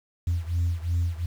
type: beating tone pair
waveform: sine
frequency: 84.7 / 87.5 Hz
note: E2 / F2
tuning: +48 / +4 cents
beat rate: 2.8 Hz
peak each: -24 / -26 dBFS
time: 0.27-1.26 s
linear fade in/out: 5 ms
effects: tanh soft clip ceiling -19 dBFS + 8-bit